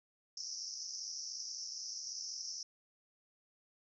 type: band-pass noise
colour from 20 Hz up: pink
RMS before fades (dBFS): -44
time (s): 0.37-2.63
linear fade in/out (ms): 2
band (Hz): 5200 to 5900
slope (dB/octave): 96
effects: none